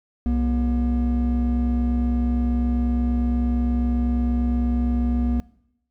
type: tone pair together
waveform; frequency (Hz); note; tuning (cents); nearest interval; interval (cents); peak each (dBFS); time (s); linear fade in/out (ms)
triangle; 63.4 / 239.4; B1 / A#3; +46 / +46; octave + major seventh; 2300; -18 / -19; 0.26-5.4; 0
effects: noise-tail reverb RT60 0.8 s tail -22 dB re dry + tanh soft clip ceiling -13 dBFS